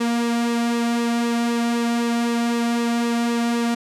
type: tone with flanger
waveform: sawtooth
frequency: 235.2 Hz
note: A#3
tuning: 16 cents sharp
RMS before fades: -21 dBFS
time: 0-3.75 s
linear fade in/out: 10 ms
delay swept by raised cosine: 1.3 to 2.4 ms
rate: 3.9 Hz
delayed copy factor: -0.55
effects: low-pass 10000 Hz 12 dB/octave